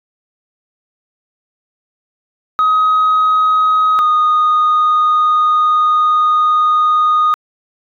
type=tone pair in turn; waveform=sine; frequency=1262 / 1235.3 Hz; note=D#6 / D#6; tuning=+24 / -13 cents; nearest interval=unison; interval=37 cents; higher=first; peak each=-7 dBFS; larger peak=neither; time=2.59-3.99 / 3.99-7.34 s; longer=second; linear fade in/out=0 ms; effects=tanh soft clip ceiling -7 dBFS